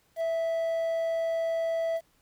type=tone with quantisation; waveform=triangle; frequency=659 Hz; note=E5; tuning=1 cent flat; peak=-24 dBFS; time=0.16-2.01 s; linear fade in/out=50 ms; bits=9; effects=pink hiss -67 dBFS RMS until 2.21 s